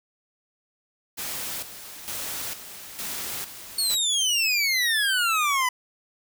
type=noise with tremolo; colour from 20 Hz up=white; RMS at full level=-32 dBFS; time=1.17-3.96 s; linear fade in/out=20 ms; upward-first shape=square; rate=1.1 Hz; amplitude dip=65%
type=exponential sweep; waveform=25% pulse; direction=down; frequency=4435 to 987.8 Hz; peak=-17 dBFS; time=3.78-5.69 s; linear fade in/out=5 ms
effects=none